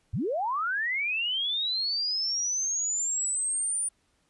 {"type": "linear sweep", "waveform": "sine", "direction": "up", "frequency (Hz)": [68.9, 9397], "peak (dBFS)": -26, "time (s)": [0.13, 3.89], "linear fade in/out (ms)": 10, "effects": ["pink hiss -70 dBFS RMS until 4.29 s", "resampled to 24000 Hz"]}